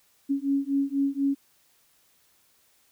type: beating tone pair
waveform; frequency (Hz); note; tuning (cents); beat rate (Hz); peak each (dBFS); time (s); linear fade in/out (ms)
sine; 275.4 / 279.5; C#4 / C#4; -11 / +14; 4.1; -26; 0.29-1.35; 20
effects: white hiss -64 dBFS RMS until 2.91 s